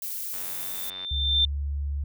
violet noise, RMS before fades -33 dBFS, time 0.02-0.9 s, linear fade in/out 2 ms
sine tone with exponential growth, 3573 Hz, A7, 26 cents sharp, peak -17 dBFS, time 0.34-1.45 s, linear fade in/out 2 ms, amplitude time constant 240 ms
click train, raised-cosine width 0.3 ms, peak -27 dBFS, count 67, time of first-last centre 0.34-1.047 s, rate 93.3 Hz
sine tone, 71.2 Hz, C#2, 47 cents sharp, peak -26 dBFS, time 1.11-2.04 s, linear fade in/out 5 ms
effects none

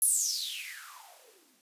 violet noise with band-pass filter sweep, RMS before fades -34 dBFS, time 0.02-1.61 s, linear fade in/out 0 ms, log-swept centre 11000 to 200 Hz, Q 9.5, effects resampled to 32000 Hz

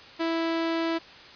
sawtooth tone, 329.6 Hz, E4, in tune, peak -21 dBFS, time 0.19-0.99 s, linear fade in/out 20 ms, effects white hiss -47 dBFS RMS until 1.35 s + resampled to 11025 Hz

